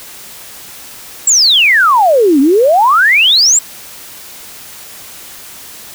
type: exponential two-way sweep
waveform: sine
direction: down then up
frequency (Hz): 7810 to 261.6 to 7810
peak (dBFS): -5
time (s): 1.27-3.59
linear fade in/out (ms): 5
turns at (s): 2.4
effects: white hiss -32 dBFS RMS until 5.94 s